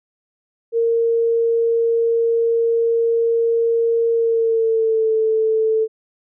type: tone with pitch glide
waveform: sine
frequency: 461.3 to 440.7 Hz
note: A#4 to A4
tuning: -18 to +3 cents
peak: -14 dBFS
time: 0.72-5.88 s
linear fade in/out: 50 ms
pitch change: -79 cents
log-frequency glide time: 4.13-5.13 s
effects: none